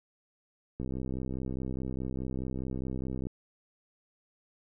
click train, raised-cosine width 3 ms, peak -23 dBFS, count 161, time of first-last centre 0.8-3.269 s, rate 64.8 Hz, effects none

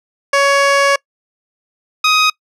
15% pulse tone pair in turn, 559 / 1254.9 Hz, C#5 / D#6, +14 / +14 cents, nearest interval octave + major second, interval 1400 cents, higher second, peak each -3 dBFS, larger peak neither, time 0.33-0.96 / 2.04-2.3 s, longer first, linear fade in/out 5 ms, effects noise-tail reverb RT60 0.1 s tail -24 dB re dry + low-pass 7000 Hz 12 dB/octave

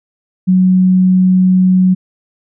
sine tone, 185 Hz, F#3, in tune, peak -6 dBFS, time 0.47-1.95 s, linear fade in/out 20 ms, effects none

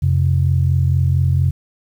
sine tone pair together, 89 / 133.35 Hz, F2 / C3, +33 / +33 cents, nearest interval perfect fifth, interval 700 cents, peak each -14 / -15 dBFS, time 0.02-1.51 s, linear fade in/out 10 ms, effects tanh soft clip ceiling -4 dBFS + 8-bit

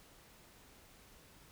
silence, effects pink hiss -61 dBFS RMS until 1.51 s

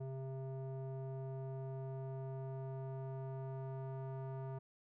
square tone with low-pass filter sweep, 133.1 Hz, C3, 30 cents sharp, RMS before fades -44 dBFS, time 0-4.59 s, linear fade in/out 10 ms, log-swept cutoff 600 to 910 Hz, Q 1.6, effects none

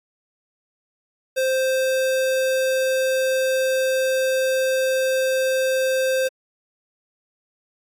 square tone, 523.3 Hz, C5, in tune, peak -19 dBFS, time 1.36-6.29 s, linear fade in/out 20 ms, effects AAC 64 kbps

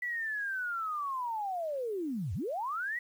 sine linear two-way sweep, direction down then up, 1975.5 to 76.8 to 1975.5 Hz, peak -32 dBFS, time 0.02-2.99 s, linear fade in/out 5 ms, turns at 2.34 s, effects 10-bit

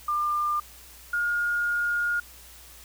sine tone pair in turn, 1198 / 1424.7 Hz, D6 / F6, +34 / +34 cents, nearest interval minor third, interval 300 cents, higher second, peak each -23 dBFS, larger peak neither, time 0.08-0.6 / 1.13-2.2 s, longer second, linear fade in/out 5 ms, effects added 60 Hz sine -52 dBFS peak until 2.84 s + white hiss -49 dBFS RMS until 2.84 s

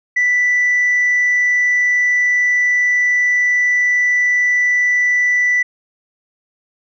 sine tone, 1975.5 Hz, B6, in tune, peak -10 dBFS, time 0.16-5.63 s, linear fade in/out 10 ms, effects tanh soft clip ceiling -9 dBFS

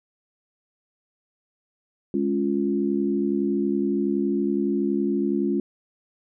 sine chord, Db major, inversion second, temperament equal, 207.7 / 277.2 / 349.2 Hz, Ab3 / Db4 / F4, 0 / 0 / 0 cents, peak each -25 dBFS, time 2.14-5.6 s, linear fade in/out 2 ms, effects none

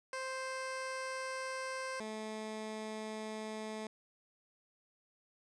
15% pulse tone pair in turn, 523.3 / 217 Hz, C5 / A3, 0 / -24 cents, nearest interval octave + minor third, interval 1524 cents, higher first, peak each -32 / -34 dBFS, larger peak first, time 0.13-2 / 2-3.87 s, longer neither, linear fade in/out 2 ms, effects resampled to 22050 Hz

